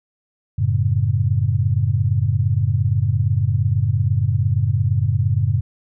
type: chord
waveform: sine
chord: F# minor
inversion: none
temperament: equal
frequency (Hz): 92.5 / 110 / 138.59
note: F#2 / A2 / C#3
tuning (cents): 0 / 0 / 0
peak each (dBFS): -20 / -18 / -21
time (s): 0.58-5.61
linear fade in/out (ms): 10
effects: none